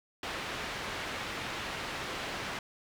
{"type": "low-pass noise", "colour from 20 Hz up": "white", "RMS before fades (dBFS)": -38, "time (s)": [0.23, 2.59], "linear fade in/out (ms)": 2, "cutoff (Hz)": 2600, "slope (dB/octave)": 12, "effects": []}